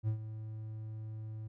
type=tone with ADSR envelope; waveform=triangle; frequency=109.2 Hz; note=A2; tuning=13 cents flat; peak=-26 dBFS; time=0.03-1.48 s; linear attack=48 ms; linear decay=96 ms; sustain=-12 dB; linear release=11 ms; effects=none